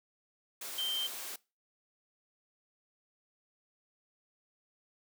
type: tone in noise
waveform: sine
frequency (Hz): 3136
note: G7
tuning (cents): 0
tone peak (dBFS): -32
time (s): 0.78-1.07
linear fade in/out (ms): 5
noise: white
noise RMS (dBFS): -42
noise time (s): 0.61-1.36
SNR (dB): +7
effects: noise-tail reverb RT60 0.3 s tail -23 dB re dry + high-pass 300 Hz 12 dB/octave

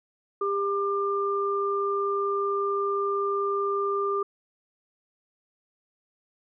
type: tone pair together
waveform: sine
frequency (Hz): 400 / 1194.8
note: G4 / D6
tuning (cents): +35 / +29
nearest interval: octave + perfect fifth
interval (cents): 1894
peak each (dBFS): -26 / -27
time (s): 0.41-4.23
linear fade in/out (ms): 5
effects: none

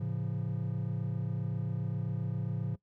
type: chord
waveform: triangle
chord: A augmented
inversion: none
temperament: just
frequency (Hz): 110 / 137.5 / 171.88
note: A2 / C#3 / E#3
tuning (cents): 0 / -14 / -27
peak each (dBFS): -33 / -33 / -35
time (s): 0-2.76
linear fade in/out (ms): 10
effects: noise-tail reverb RT60 0.1 s tail -20 dB re dry + tanh soft clip ceiling -21 dBFS

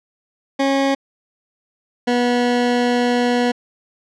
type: tone pair in turn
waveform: 20% pulse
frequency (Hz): 273.4 / 243.6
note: C#4 / B3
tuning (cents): -24 / -24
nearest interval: major second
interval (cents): 200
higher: first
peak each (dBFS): -10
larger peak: neither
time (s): 0.59-0.95 / 2.07-3.52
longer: second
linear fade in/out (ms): 10
effects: low-pass 5000 Hz 12 dB/octave

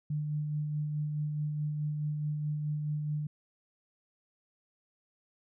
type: tone with tremolo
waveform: sine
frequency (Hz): 150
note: D3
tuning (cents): +37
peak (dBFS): -29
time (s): 0.1-3.27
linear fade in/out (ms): 5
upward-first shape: sine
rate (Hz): 4.7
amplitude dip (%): 30
effects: none

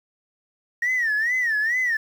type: tone with vibrato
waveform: sine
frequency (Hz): 1857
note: A#6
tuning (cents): -7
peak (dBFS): -18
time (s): 0.82-1.97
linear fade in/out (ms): 5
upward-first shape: sine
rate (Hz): 2.3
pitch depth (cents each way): 160
effects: tanh soft clip ceiling -17 dBFS + 8-bit

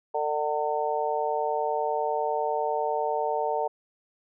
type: harmonic tone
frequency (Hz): 150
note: D3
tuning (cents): +37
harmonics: 3 / 4 / 5 / 6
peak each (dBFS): -30 / -30 / -30 / -30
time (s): 0.14-3.68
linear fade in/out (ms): 10
effects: none

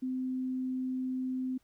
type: tone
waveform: sine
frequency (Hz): 257.5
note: C4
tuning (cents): -28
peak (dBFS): -31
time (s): 0.02-1.58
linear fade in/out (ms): 10
effects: pink hiss -72 dBFS RMS until 1.63 s

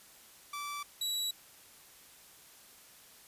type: tone pair in turn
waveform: sawtooth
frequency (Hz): 1162 / 3908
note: D6 / B7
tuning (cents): -19 / -19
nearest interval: octave + major sixth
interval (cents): 2100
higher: second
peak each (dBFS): -34 / -29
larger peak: second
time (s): 0.53-0.83 / 1.01-1.31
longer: neither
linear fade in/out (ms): 5
effects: white hiss -57 dBFS RMS until 3.27 s + resampled to 32000 Hz

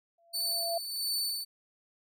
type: tone with exponential growth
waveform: sine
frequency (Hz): 677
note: E5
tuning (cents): +46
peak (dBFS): -27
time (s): 0.18-0.78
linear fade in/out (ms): 5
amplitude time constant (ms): 130
type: tone with tremolo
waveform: sawtooth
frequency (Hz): 4509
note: C#8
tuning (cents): +29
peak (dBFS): -26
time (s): 0.33-1.45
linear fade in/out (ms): 20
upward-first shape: sine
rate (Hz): 1.5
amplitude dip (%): 60
effects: none

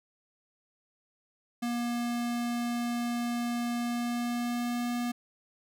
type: tone with pitch glide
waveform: square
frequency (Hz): 238.6 to 241.2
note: A#3 to B3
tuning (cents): +41 to -41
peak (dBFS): -30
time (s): 1.62-5.12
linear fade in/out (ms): 10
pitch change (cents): +18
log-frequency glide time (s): 3.78-4.93
effects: none

